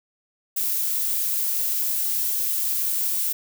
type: noise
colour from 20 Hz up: violet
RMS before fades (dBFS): -24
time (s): 0.56-3.33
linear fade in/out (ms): 10
effects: none